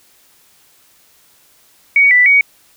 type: tone with pitch steps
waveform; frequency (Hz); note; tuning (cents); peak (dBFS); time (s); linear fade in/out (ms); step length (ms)
sine; 2245 / 1980 / 2249; C#7 / B6 / C#7; +21 / +4 / +24; -6; 1.96-2.41; 2; 150
effects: white hiss -51 dBFS RMS until 2.76 s